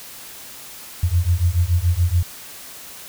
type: beating tone pair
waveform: sine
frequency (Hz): 83.8 / 90.8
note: E2 / F#2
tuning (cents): +29 / -32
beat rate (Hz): 7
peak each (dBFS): -18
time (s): 1.03-2.23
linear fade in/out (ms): 5
effects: white hiss -38 dBFS RMS until 3.08 s